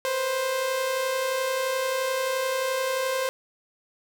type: tone pair together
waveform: sawtooth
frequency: 493.9 / 525.4 Hz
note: B4 / C5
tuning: 0 / +7 cents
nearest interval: minor second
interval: 107 cents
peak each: -30 / -21 dBFS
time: 0.05-3.29 s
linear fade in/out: 0 ms
effects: none